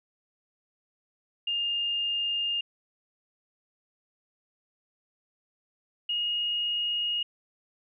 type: tone pair in turn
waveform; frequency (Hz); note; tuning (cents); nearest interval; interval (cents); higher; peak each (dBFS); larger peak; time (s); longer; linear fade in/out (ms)
sine; 2819 / 2868; F7 / F7; +16 / +45; unison; 29; second; -26; neither; 1.47-2.61 / 6.09-7.23; neither; 5
effects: none